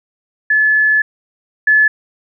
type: tone pair in turn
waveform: sine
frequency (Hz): 1723 / 1723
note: A6 / A6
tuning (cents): -37 / -37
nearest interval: unison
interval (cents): 0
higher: neither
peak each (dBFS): -9 / -7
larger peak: second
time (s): 0.5-1.02 / 1.67-1.88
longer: first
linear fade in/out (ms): 5
effects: none